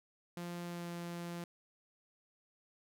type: tone with pitch glide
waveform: sawtooth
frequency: 173.8 to 172.3 Hz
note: F3 to F3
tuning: -8 to -23 cents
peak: -37 dBFS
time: 0.37-1.44 s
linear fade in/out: 2 ms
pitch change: -15 cents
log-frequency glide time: 0.65-0.88 s
effects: none